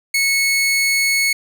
sawtooth tone, 2200 Hz, C#7, 14 cents flat, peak -11 dBFS, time 0.14-1.33 s, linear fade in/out 5 ms, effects none

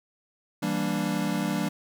square chord, E half-diminished seventh, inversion none, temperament equal with one note detuned, 164.81 / 196 / 234.3 / 293.7 Hz, E3 / G3 / Bb3 / D4, 0 / 0 / +9 / 0 cents, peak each -33 / -30 / -33 / -32 dBFS, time 0.62-1.69 s, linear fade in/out 10 ms, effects none

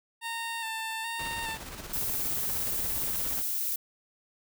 15% pulse tone with vibrato, 906 Hz, A#5, 50 cents flat, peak -26 dBFS, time 0.21-1.58 s, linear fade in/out 50 ms, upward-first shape square, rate 1.2 Hz, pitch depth 27 cents each way
pink noise with tremolo, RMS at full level -40 dBFS, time 1.19-3.42 s, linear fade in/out 5 ms, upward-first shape square, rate 17 Hz, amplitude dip 40%
violet noise, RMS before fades -31 dBFS, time 1.93-3.76 s, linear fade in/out 5 ms
effects none

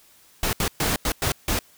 pink noise bursts at uneven times, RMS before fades -23 dBFS, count 6, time 0.43-0.53 / 0.6-0.68 / 0.8-0.96 / 1.05-1.12 / 1.22-1.32 / 1.48-1.59 s, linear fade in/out 2 ms, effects white hiss -55 dBFS RMS until 1.77 s

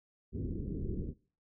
pink low-pass noise, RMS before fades -37 dBFS, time 0.32-1.14 s, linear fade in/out 50 ms, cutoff 410 Hz, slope 48 dB/octave, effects noise-tail reverb RT60 0.4 s tail -20 dB re dry

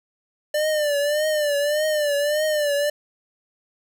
square tone with vibrato, 595 Hz, D5, 22 cents sharp, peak -20 dBFS, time 0.54-2.9 s, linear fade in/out 5 ms, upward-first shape triangle, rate 1.7 Hz, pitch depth 85 cents each way, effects 8-bit

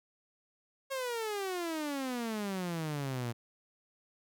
sawtooth exponential sweep, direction down, 548 to 115.2 Hz, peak -30 dBFS, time 0.9-3.33 s, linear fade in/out 20 ms, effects none

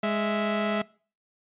sawtooth tone pair together, 207.3 / 658.1 Hz, G#3 / E5, -3 / -3 cents, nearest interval octave + minor sixth, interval 2000 cents, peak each -23 dBFS, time 0.03-0.82 s, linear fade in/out 5 ms, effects noise-tail reverb RT60 0.4 s tail -22 dB re dry + resampled to 8000 Hz

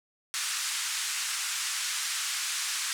white band-pass noise, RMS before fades -32 dBFS, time 0.34-2.93 s, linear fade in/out 0 ms, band 1200 to 9000 Hz, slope 24 dB/octave, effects none

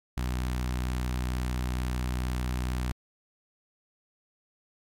sawtooth tone with notch filter, 62.2 Hz, B1, 13 cents sharp, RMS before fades -30 dBFS, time 0.17-2.92 s, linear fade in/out 5 ms, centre 490 Hz, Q 1.3, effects MP3 64 kbps

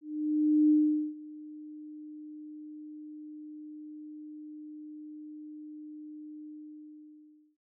sine tone with ADSR envelope, 303.2 Hz, D#4, 45 cents flat, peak -19 dBFS, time 0.01-7.57 s, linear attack 690 ms, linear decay 440 ms, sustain -23 dB, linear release 1100 ms, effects none

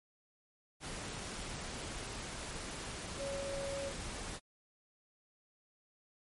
sine tone in noise, 554.4 Hz, C#5, in tune, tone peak -38 dBFS, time 3.17-3.93 s, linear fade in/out 50 ms, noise pink, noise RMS -43 dBFS, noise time 0.8-4.4 s, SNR +2 dB, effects MP3 48 kbps

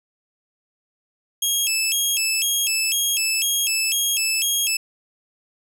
15% pulse tone with vibrato, 2930 Hz, F#7, 18 cents flat, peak -12 dBFS, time 1.42-4.77 s, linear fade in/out 5 ms, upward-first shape square, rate 2 Hz, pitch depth 190 cents each way, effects none

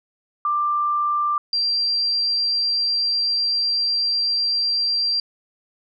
sine tone pair in turn, 1184 / 4727 Hz, D6 / D8, +14 / +10 cents, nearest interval 2 octaves, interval 2396 cents, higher second, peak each -18 dBFS, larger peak neither, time 0.45-1.38 / 1.53-5.2 s, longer second, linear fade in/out 2 ms, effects none

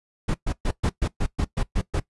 brown noise bursts, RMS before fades -22 dBFS, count 10, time 0.28-2 s, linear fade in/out 10 ms, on 64 ms, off 120 ms, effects noise-tail reverb RT60 0.1 s tail -18 dB re dry + resampled to 24000 Hz

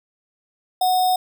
sine tone with sample-and-hold, 736 Hz, F#5, 9 cents flat, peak -15 dBFS, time 0.81-1.16 s, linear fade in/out 5 ms, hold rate 4410 Hz, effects none

